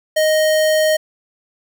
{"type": "tone", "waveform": "square", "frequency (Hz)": 622.3, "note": "D#5", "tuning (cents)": 0, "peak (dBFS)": -13, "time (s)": [0.16, 0.97], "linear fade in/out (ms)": 10, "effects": []}